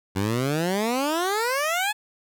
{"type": "exponential sweep", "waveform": "15% pulse", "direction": "up", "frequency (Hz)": [92.5, 869], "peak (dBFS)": -16, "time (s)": [0.15, 1.93], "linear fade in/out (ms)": 20, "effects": []}